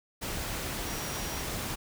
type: tone in noise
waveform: sine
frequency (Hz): 5700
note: F8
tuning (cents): +34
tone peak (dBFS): -44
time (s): 0.85-1.43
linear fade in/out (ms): 20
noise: pink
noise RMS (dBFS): -35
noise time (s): 0.21-1.76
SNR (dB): -12
effects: none